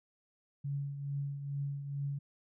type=tone with tremolo; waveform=sine; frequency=141 Hz; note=C#3; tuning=30 cents sharp; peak=-32 dBFS; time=0.64-2.19 s; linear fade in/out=10 ms; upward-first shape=triangle; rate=2.3 Hz; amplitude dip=60%; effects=none